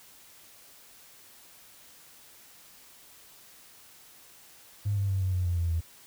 triangle tone with pitch steps, 102.4 / 99.26 / 96.21 / 93.25 / 90.39 / 87.61 / 84.92 / 82.31 Hz, G#2 / G2 / G2 / F#2 / F#2 / F2 / F2 / E2, -24 / +22 / -32 / +14 / -40 / +6 / -48 / -2 cents, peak -21 dBFS, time 4.85-5.81 s, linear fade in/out 20 ms, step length 120 ms, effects tanh soft clip ceiling -23 dBFS + white hiss -54 dBFS RMS until 6.06 s

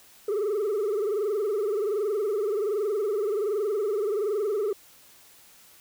sine tone with frequency modulation, 415.3 Hz, G#4, in tune, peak -21 dBFS, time 0.28-4.73 s, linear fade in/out 5 ms, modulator 21.3 Hz, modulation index 1.4, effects tanh soft clip ceiling -23 dBFS + white hiss -54 dBFS RMS until 5.8 s

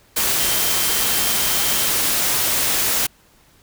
sine tone in noise, 3136 Hz, G7, in tune, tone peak -30 dBFS, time 0.39-1.89 s, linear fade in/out 10 ms, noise white, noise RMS -19 dBFS, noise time 0.16-3.07 s, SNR -14 dB, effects pink hiss -54 dBFS RMS until 3.62 s

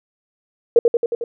sine tone with echo, 469.3 Hz, A#4, 12 cents sharp, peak -6 dBFS, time 0.76-0.79 s, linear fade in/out 2 ms, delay 90 ms, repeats 5, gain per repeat -3 dB, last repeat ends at 1.24 s, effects none

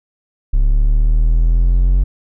triangle exponential sweep, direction up, 34.57 to 46.25 Hz, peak -7 dBFS, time 0.53-2.04 s, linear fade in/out 10 ms, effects none

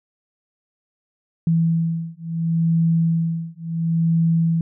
sine beating tone pair, 164.81 / 165.53 Hz, E3 / E3, 0 / +8 cents, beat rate 0.72 Hz, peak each -20 dBFS, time 1.47-4.61 s, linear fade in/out 2 ms, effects none

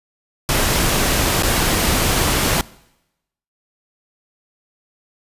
pink noise with dropouts, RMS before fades -17 dBFS, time 0.49-2.61 s, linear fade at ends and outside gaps 0 ms, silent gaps 1.424-1.433 s, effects noise-tail reverb RT60 0.9 s tail -22 dB re dry + resampled to 32000 Hz

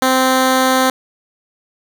10% pulse tone, 260 Hz, C4, 11 cents flat, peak -3 dBFS, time 0.02-0.9 s, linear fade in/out 2 ms, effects none

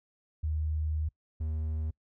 sine / triangle tone pair in turn, 77.4 / 78.16 Hz, D#2 / D#2, -9 / +8 cents, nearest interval unison, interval 17 cents, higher second, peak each -28 dBFS, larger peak neither, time 0.43-1.09 / 1.4-1.91 s, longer first, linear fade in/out 10 ms, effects noise-tail reverb RT60 0.1 s tail -25 dB re dry

